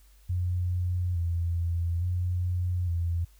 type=tone with vibrato; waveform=sine; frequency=87.31 Hz; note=F2; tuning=in tune; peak=-25 dBFS; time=0.29-3.25 s; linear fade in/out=10 ms; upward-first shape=square; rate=0.58 Hz; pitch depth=43 cents each way; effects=added 50 Hz sine -54 dBFS peak until 3.39 s + white hiss -64 dBFS RMS until 3.39 s